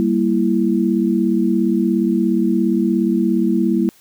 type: chord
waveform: sine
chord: E diminished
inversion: first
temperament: equal with one note detuned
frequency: 196 / 233.1 / 332.1 Hz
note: G3 / Bb3 / E4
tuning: 0 / 0 / +13 cents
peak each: -18 dBFS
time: 0-3.89 s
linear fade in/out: 0 ms
effects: white hiss -51 dBFS RMS until 4 s